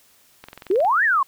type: click train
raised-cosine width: 0.3 ms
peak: -22 dBFS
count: 10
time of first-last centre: 0.44-0.849 s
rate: 22 Hz
type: exponential two-way sweep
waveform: sine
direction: up then down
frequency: 346.2 to 1914 to 1030 Hz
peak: -15 dBFS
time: 0.7-1.23 s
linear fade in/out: 5 ms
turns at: 1.04 s
effects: white hiss -56 dBFS RMS until 1.27 s